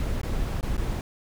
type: noise with dropouts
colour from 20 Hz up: brown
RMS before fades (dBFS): -27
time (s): 0-1.01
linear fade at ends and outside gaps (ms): 1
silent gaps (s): 0.215-0.232 / 0.61-0.628 / 0.768-0.778
effects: none